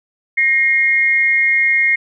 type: tone pair together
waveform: sine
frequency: 1863 / 2141 Hz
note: A#6 / C7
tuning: -2 / +39 cents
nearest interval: major second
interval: 241 cents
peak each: -17 / -12 dBFS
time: 0.37-1.96 s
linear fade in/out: 10 ms
effects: none